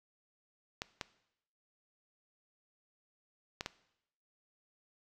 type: clicks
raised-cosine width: 0.2 ms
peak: -19 dBFS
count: 4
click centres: 0.819 / 1.012 / 3.609 / 3.661 s
effects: noise-tail reverb RT60 0.8 s tail -18 dB re dry